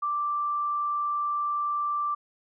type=tone; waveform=sine; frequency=1174.7 Hz; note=D6; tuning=in tune; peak=-25 dBFS; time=0.02-2.15 s; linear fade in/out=10 ms; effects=none